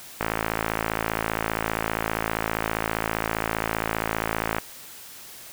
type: click train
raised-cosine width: 0.5 ms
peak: -8 dBFS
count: 242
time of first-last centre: 0.21-4.584 s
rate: 55.1 Hz
effects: white hiss -43 dBFS RMS until 5.52 s